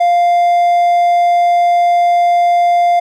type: tone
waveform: triangle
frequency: 698.5 Hz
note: F5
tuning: in tune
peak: -6 dBFS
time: 0-3 s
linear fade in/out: 10 ms
effects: none